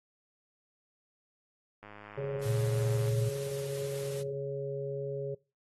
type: click train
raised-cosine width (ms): 0.5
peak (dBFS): -33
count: 131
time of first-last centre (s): 1.83-3.08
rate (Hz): 104
type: harmonic tone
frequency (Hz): 138.59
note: C#3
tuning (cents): 0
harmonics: 1 / 3 / 4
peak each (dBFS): -38 / -36 / -39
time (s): 2.17-5.35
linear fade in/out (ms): 10
type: noise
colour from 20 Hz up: white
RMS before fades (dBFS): -46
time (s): 2.41-4.23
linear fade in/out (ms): 20
type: tone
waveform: sine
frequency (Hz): 116.54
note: A#2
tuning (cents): 0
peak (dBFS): -28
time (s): 2.45-3.3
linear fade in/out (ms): 20
effects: noise-tail reverb RT60 0.3 s tail -22 dB re dry + AAC 32 kbps